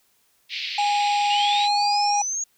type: band-pass noise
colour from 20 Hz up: pink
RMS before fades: -30 dBFS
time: 0.49-1.69 s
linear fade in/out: 50 ms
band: 2200 to 4700 Hz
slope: 48 dB/octave
type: harmonic tone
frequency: 822 Hz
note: G#5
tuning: 18 cents flat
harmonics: 1 / 3 / 5 / 7 / 9 / 10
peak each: -19 / -33 / -42 / -43 / -42 / -49 dBFS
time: 0.78-2.22 s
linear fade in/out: 5 ms
type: linear sweep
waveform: sine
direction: up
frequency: 2760 to 6680 Hz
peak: -24 dBFS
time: 1.3-2.44 s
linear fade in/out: 5 ms
effects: white hiss -64 dBFS RMS until 2.57 s